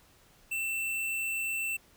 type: tone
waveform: square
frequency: 2678 Hz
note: E7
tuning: 27 cents sharp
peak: -31 dBFS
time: 0.51-1.77 s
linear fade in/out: 10 ms
effects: pink hiss -61 dBFS RMS until 1.96 s

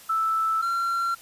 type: tone pair in turn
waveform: sine / triangle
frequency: 1318.5 / 1367.6 Hz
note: E6 / F6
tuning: 0 / -37 cents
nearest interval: minor second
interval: 63 cents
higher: second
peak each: -21 dBFS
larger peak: neither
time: 0.09-0.62 / 0.62-1.15 s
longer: neither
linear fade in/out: 10 ms
effects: white hiss -48 dBFS RMS until 1.21 s + resampled to 32000 Hz

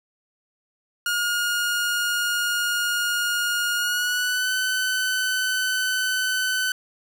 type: tone with pitch glide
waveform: sawtooth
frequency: 1428 to 1512.9 Hz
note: F6 to F#6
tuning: +38 to +38 cents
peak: -18 dBFS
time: 1.06-6.72 s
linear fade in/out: 2 ms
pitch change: +100 cents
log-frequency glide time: 3.76-4.52 s
effects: none

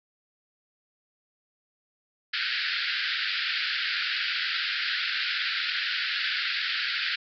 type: band-pass noise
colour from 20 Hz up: pink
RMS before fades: -29 dBFS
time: 2.33-7.16 s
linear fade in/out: 10 ms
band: 1400 to 4900 Hz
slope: 96 dB/octave
effects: none

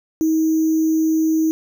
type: tone with sample-and-hold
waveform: sine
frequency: 318.3 Hz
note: D#4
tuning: 39 cents sharp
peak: -14 dBFS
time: 0.21-1.51 s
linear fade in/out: 0 ms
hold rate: 6300 Hz
effects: none

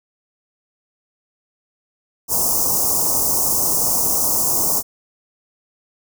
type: band-stop noise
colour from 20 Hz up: white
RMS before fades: -18 dBFS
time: 2.28-4.83 s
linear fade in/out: 50 ms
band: 1100 to 5400 Hz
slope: 48 dB/octave
effects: none

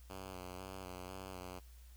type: tone with vibrato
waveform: 5% pulse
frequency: 92.9 Hz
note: F#2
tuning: 7 cents sharp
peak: -35 dBFS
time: 0.09-1.6 s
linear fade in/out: 20 ms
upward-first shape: square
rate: 2 Hz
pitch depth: 36 cents each way
effects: added 60 Hz sine -54 dBFS peak until 1.96 s + white hiss -67 dBFS RMS until 1.96 s

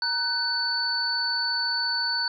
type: tone cluster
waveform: sine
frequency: 937 / 1502 / 4483 Hz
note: A#5 / F#6 / C#8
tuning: +9 / +26 / +19 cents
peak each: -34 / -29 / -25 dBFS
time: 0.02-2.28 s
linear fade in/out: 2 ms
effects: none

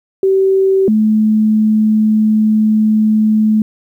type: tone pair in turn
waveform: sine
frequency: 384.7 / 215.9 Hz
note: G4 / A3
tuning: -33 / -33 cents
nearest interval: minor seventh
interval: 1000 cents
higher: first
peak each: -8 / -8 dBFS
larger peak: neither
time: 0.23-0.88 / 0.88-3.62 s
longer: second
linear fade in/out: 2 ms
effects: 8-bit

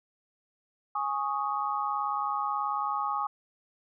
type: chord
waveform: sine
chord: Ab suspended fourth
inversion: none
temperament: just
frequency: 830.6 / 1107.5 / 1245.9 Hz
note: Ab5 / Db6 / Eb6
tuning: 0 / -2 / +2 cents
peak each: -32 dBFS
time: 0.95-3.27 s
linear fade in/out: 5 ms
effects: none

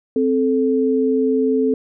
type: tone pair together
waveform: sine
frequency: 261.6 / 436.9 Hz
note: C4 / A4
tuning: 0 / -12 cents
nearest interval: major sixth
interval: 888 cents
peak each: -17 dBFS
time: 0.16-1.74 s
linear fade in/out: 2 ms
effects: none

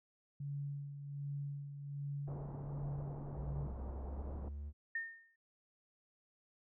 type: tone with tremolo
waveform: sine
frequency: 142.1 Hz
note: C#3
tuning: 43 cents sharp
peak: -38 dBFS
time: 0.4-3.67 s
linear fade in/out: 5 ms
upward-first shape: sine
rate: 1.3 Hz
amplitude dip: 55%
type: low-pass noise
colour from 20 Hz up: pink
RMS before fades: -49 dBFS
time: 2.27-4.49 s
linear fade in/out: 10 ms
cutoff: 890 Hz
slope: 24 dB/octave
type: linear sweep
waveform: triangle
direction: up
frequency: 61.6 to 73.42 Hz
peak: -40 dBFS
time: 3.34-4.73 s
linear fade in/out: 50 ms
type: tone with exponential decay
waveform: sine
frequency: 1825 Hz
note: A#6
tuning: 37 cents flat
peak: -34 dBFS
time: 4.95-5.36 s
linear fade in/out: 5 ms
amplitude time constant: 87 ms
effects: none

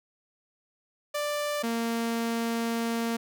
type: tone pair in turn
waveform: sawtooth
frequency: 589 / 230.8 Hz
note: D5 / A#3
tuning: +5 / -17 cents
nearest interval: octave + major third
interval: 1622 cents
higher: first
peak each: -24 / -23 dBFS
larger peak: second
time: 1.14-1.63 / 1.63-3.17 s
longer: second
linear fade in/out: 10 ms
effects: none

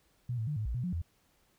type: tone with pitch steps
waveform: sine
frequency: 122.4 / 111.2 / 149 / 107.5 / 58.7 / 123.4 / 178.9 / 84 Hz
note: B2 / A2 / D3 / A2 / A#1 / B2 / F3 / E2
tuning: -15 / +19 / +25 / -40 / +13 / -1 / +42 / +33 cents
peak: -31 dBFS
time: 0.29-1.018 s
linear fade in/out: 5 ms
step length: 91 ms
effects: pink hiss -70 dBFS RMS until 1.58 s

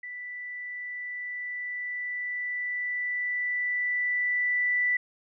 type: tone with level ramp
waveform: sine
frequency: 1975.5 Hz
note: B6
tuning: in tune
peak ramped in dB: -36 to -22 dBFS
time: 0.03-4.97 s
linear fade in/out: 5 ms
effects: none

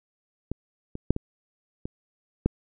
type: clicks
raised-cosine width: 3 ms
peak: -16 / -21 / -6 / -16 / -19 / -8 dBFS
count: 6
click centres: 0.516 / 0.954 / 1.106 / 1.164 / 1.855 / 2.46 s
effects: none

